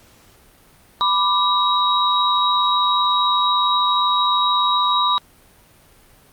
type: tone cluster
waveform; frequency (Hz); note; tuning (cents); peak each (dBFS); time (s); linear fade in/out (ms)
sine; 992 / 1179 / 3824; B5 / D6 / A#7; +7 / +6 / +43; -19; 1.01-5.18; 0
effects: pink hiss -51 dBFS RMS until 6.32 s + Opus 48 kbps